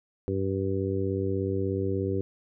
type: harmonic tone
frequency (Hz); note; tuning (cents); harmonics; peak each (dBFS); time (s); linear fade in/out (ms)
96.6; G2; -25; 1 / 2 / 3 / 4 / 5; -30 / -35 / -33 / -30 / -34; 0.28-2.21; 0
effects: none